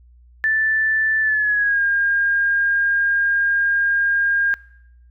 sine tone with pitch glide, 1760 to 1613.9 Hz, A6 to G6, 0 to +50 cents, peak -15 dBFS, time 0.44-4.54 s, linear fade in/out 0 ms, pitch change -150 cents, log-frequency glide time 1.21-1.83 s, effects noise-tail reverb RT60 0.8 s tail -22 dB re dry + added 60 Hz sine -46 dBFS peak until 5.1 s

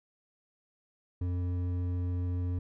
triangle tone with hard clipping, 89.3 Hz, F2, 39 cents sharp, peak -31 dBFS, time 1.21-2.59 s, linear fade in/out 5 ms, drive 12 dB, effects none

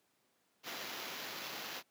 blue noise with sample-and-hold, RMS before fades -44 dBFS, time 0.63-1.83 s, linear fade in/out 50 ms, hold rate 8820 Hz, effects pink hiss -75 dBFS RMS until 1.9 s + high-pass 200 Hz 12 dB/octave

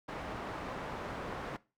white low-pass noise, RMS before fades -41 dBFS, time 0.08-1.57 s, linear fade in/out 10 ms, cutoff 1100 Hz, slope 12 dB/octave, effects noise-tail reverb RT60 0.3 s tail -20 dB re dry

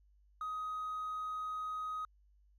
triangle tone, 1256 Hz, D#6, 16 cents sharp, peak -34 dBFS, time 0.41-2.05 s, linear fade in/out 2 ms, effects tanh soft clip ceiling -33 dBFS + added 50 Hz sine -64 dBFS peak until 2.58 s

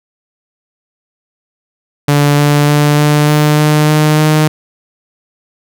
sawtooth tone with pitch steps, 144.9 / 146.16 / 147.43 / 148.72 / 150.01 / 151.32 / 152.63 / 153.96 Hz, D3 / D3 / D3 / D3 / D3 / D#3 / D#3 / D#3, -23 / -8 / +7 / +22 / +37 / -48 / -33 / -18 cents, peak -3 dBFS, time 2.08-4.48 s, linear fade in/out 5 ms, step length 300 ms, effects none

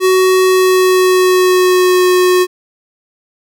square tone with pitch glide, 373.3 to 364.1 Hz, F#4 to F#4, +15 to -28 cents, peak -8 dBFS, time 0-2.47 s, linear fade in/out 50 ms, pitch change -43 cents, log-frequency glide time 0.44-2.07 s, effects none

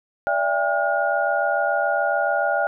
sine tone cluster, 582 / 669 / 801 / 1431 Hz, D5 / E5 / G5 / F6, -16 / +25 / +37 / +42 cents, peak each -24 dBFS, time 0.27-2.67 s, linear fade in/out 0 ms, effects none

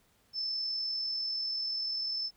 sine tone with amplitude modulation, 5274 Hz, E8, in tune, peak -30 dBFS, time 0.33-2.31 s, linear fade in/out 50 ms, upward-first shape sine, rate 40.2 Hz, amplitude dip 30%, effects pink hiss -68 dBFS RMS until 2.36 s

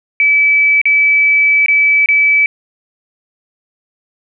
sine tone with dropouts, 2300 Hz, D7, 37 cents flat, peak -7 dBFS, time 0.2-2.46 s, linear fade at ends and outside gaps 1 ms, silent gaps 0.815-0.855 / 1.661-1.683 / 2.06-2.087 s, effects none

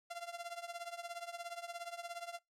sawtooth tone with tremolo, 689 Hz, F5, 24 cents flat, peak -36 dBFS, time 0.1-2.39 s, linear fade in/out 10 ms, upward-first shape triangle, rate 17 Hz, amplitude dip 90%, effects noise-tail reverb RT60 0.2 s tail -24 dB re dry + low-pass 11000 Hz 12 dB/octave

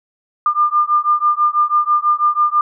sine beating tone pair, 1199 / 1205.1 Hz, D6 / D6, +36 / +44 cents, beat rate 6.1 Hz, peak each -15 dBFS, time 0.46-2.61 s, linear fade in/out 2 ms, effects none

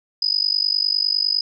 sine tone with amplitude modulation, 5000 Hz, D#8, 8 cents sharp, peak -13 dBFS, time 0.22-1.41 s, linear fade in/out 5 ms, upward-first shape sine, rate 49.9 Hz, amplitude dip 100%, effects none

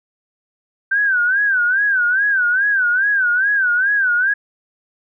sine tone with vibrato, 1544 Hz, G6, 27 cents flat, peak -13 dBFS, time 0.91-4.34 s, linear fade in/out 10 ms, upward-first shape sine, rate 2.4 Hz, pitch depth 140 cents each way, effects none

